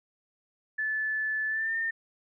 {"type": "tone with pitch glide", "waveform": "sine", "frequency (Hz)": [1740, 1813.9], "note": ["A6", "A#6"], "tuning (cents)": [-20, -48], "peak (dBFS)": -27, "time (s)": [0.78, 1.91], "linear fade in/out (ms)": 10, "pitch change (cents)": 72, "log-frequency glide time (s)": [1.48, 1.76], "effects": []}